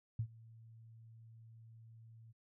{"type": "tone with ADSR envelope", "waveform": "sine", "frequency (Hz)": 113.2, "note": "A2", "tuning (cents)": 50, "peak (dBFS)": -32, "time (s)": [0.19, 2.33], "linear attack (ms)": 4, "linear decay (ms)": 74, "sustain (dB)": -23, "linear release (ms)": 24, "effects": []}